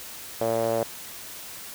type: tone with band-pass filter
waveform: sawtooth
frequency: 114.1 Hz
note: A#2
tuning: 37 cents flat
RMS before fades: -25 dBFS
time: 0.41-0.83 s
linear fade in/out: 0 ms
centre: 580 Hz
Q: 4
effects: white hiss -40 dBFS RMS until 1.74 s